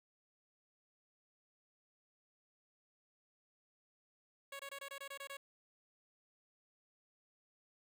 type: tone bursts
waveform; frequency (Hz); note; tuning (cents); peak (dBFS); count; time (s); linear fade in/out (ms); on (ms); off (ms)
10% pulse; 554.4; C#5; 0; -37; 9; 4.52-5.37; 5; 74; 23
effects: none